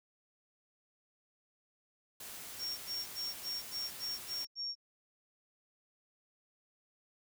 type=noise; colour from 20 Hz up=white; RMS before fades=-47 dBFS; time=2.2-4.45 s; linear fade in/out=5 ms
type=tone bursts; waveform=sine; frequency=5530 Hz; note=F8; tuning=18 cents flat; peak=-36 dBFS; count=8; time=2.58-4.754 s; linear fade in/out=50 ms; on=200 ms; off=82 ms
effects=none